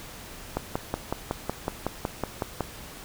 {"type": "click train", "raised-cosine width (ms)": 1, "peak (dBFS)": -12, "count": 12, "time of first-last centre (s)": [0.57, 2.607], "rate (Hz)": 5.4, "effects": ["pink hiss -43 dBFS RMS until 3.04 s"]}